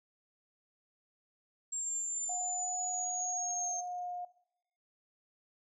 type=linear sweep; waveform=sine; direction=down; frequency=7460 to 6360 Hz; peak=-34 dBFS; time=1.72-3.81 s; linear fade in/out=10 ms
type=tone with pitch glide; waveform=sine; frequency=728 to 713.4 Hz; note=F#5 to F5; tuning=-28 to +37 cents; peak=-38 dBFS; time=2.29-4.25 s; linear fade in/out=5 ms; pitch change=-35 cents; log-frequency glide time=3.28-4.14 s
effects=noise-tail reverb RT60 0.7 s tail -17 dB re dry